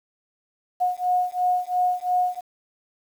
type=beating tone pair; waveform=sine; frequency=723 / 725.9 Hz; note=F#5 / F#5; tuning=-40 / -33 cents; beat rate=2.9 Hz; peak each=-23 dBFS; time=0.8-2.41 s; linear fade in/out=20 ms; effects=8-bit